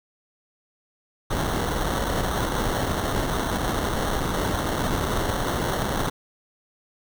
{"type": "noise with sample-and-hold", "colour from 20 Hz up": "pink", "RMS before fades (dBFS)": -25, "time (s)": [1.3, 6.1], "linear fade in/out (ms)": 10, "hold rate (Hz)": 2450, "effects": []}